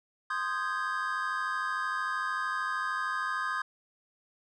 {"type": "chord", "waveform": "triangle", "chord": "Ab major seventh", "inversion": "first", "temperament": "equal with one note detuned", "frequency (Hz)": [1046.5, 1236.6, 1568, 1661.2], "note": ["C6", "Eb6", "G6", "Ab6"], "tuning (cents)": [0, -11, 0, 0], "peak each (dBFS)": [-34, -32, -34, -35], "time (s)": [0.3, 3.62], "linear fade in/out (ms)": 5, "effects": ["resampled to 24000 Hz"]}